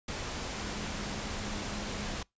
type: tone in noise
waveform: sine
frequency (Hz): 207.7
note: G#3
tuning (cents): 0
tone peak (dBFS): -43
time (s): 0.57-2.21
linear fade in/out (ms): 5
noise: pink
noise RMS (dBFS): -37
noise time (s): 0.08-2.23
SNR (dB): -9
effects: noise-tail reverb RT60 0.2 s tail -26 dB re dry + resampled to 16000 Hz